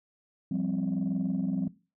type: chord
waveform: sine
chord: F suspended second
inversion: none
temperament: equal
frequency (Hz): 174.61 / 196 / 261.6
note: F3 / G3 / C4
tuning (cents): 0 / 0 / 0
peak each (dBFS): -30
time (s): 0.51-1.68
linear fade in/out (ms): 5
effects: noise-tail reverb RT60 0.3 s tail -17 dB re dry + tanh soft clip ceiling -22 dBFS